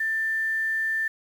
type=tone with quantisation; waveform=sine; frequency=1780 Hz; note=A6; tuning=20 cents sharp; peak=-23 dBFS; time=0-1.08 s; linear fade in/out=5 ms; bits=8; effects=none